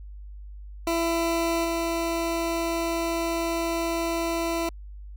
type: tone with level steps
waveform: 20% pulse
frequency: 334.4 Hz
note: E4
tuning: 25 cents sharp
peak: -18 / -20 dBFS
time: 0.87-4.69 s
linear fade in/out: 2 ms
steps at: 1.64 s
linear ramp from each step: 10 ms
effects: added 50 Hz sine -38 dBFS peak until 5.16 s